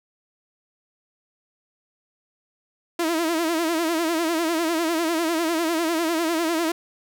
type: tone with vibrato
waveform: sawtooth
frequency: 329.6 Hz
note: E4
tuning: in tune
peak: -17 dBFS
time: 2.99-6.72 s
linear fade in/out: 5 ms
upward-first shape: sine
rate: 10 Hz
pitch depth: 92 cents each way
effects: none